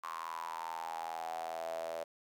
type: tone with high-pass filter sweep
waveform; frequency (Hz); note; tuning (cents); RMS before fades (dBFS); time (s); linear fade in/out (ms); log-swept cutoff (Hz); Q
sawtooth; 82.41; E2; 0; -41; 0.03-2.04; 10; 1100 to 600; 9.7
effects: none